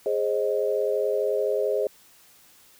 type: chord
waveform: sine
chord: Ab major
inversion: none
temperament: equal with one note detuned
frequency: 415.3 / 530.9 / 622.3 Hz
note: Ab4 / C5 / Eb5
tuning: 0 / +25 / 0 cents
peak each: -25 / -26 / -28 dBFS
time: 0.06-1.87 s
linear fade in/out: 2 ms
effects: white hiss -55 dBFS RMS until 2.79 s